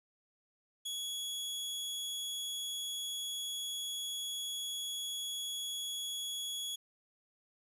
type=tone; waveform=sawtooth; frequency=3357 Hz; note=G#7; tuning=18 cents sharp; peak=-34 dBFS; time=0.85-6.76 s; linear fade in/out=10 ms; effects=resampled to 32000 Hz + 11-bit